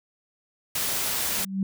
white noise, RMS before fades -27 dBFS, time 0.75-1.45 s, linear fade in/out 5 ms
sine tone with exponential growth, 193 Hz, G3, 27 cents flat, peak -20 dBFS, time 1.21-1.63 s, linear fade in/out 2 ms, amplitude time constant 91 ms
effects none

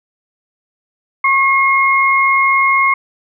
sine tone pair together, 1092.1 / 2148 Hz, C#6 / C7, -26 / +45 cents, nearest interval octave, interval 1171 cents, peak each -12 dBFS, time 1.24-2.94 s, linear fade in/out 5 ms, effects none

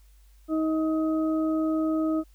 harmonic tone, 315.7 Hz, D#4, 25 cents sharp, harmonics 1 / 2 / 4, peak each -23 / -32 / -37 dBFS, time 0.48-2.24 s, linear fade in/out 50 ms, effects added 50 Hz sine -52 dBFS peak until 2.34 s + white hiss -66 dBFS RMS until 2.34 s

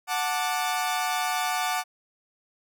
sawtooth chord, D major, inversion first, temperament equal with one note detuned, 735.3 / 880 / 1174.7 Hz, F#5 / A5 / D6, -11 / 0 / 0 cents, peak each -24 / -27 / -27 dBFS, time 0.07-1.84 s, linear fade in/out 50 ms, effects none

